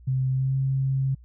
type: tone with pitch glide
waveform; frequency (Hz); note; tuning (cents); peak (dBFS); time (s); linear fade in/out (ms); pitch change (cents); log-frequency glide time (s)
sine; 130.81 to 134.25; C3 to C3; 0 to +45; -21; 0.07-1.15; 10; +45; 0.32-0.55
effects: added 60 Hz sine -46 dBFS peak until 1.24 s